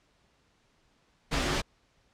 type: noise with comb filter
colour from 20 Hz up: pink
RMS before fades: -28 dBFS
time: 1.31-1.62 s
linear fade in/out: 20 ms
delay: 9.5 ms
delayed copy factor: -0.6
effects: pink hiss -68 dBFS RMS until 2.13 s + low-pass 6000 Hz 12 dB/octave